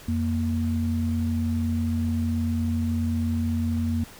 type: tone pair together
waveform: sine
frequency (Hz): 87.9 / 233.3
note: F2 / A#3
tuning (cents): +12 / +2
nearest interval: octave + perfect fourth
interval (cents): 1690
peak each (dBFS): -25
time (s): 0.08-4.04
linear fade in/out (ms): 5
effects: pink hiss -46 dBFS RMS until 4.19 s